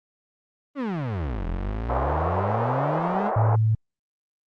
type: exponential two-way sweep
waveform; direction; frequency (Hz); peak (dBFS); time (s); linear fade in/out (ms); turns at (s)
35% pulse; down then up; 300.3 to 41.2 to 218.5; -23; 0.75-3.32; 50; 1.46
type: band-pass noise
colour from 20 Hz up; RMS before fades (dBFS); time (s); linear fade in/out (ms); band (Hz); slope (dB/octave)
white; -26; 1.89-3.56; 10; 480 to 1000; 24
type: tone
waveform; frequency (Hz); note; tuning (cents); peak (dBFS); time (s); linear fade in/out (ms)
sine; 110; A2; 0; -17; 3.36-3.75; 5
effects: low-pass 2000 Hz 12 dB/octave + Opus 32 kbps